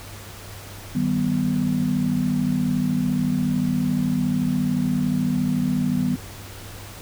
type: chord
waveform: sine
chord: Eb augmented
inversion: none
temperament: equal with one note detuned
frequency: 155.56 / 192.96 / 246.9 Hz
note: Eb3 / G3 / B3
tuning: 0 / -27 / 0 cents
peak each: -25 / -24 / -22 dBFS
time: 0.95-6.16 s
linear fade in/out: 5 ms
effects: added 99 Hz sine -40 dBFS peak until 7.01 s + pink hiss -40 dBFS RMS until 7.01 s